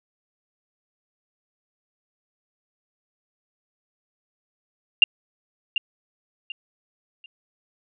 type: tone with echo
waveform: sine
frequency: 2794 Hz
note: F7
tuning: in tune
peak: -8 dBFS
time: 5.02-5.04 s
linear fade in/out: 2 ms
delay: 740 ms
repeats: 3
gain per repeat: -11 dB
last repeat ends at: 7.26 s
effects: none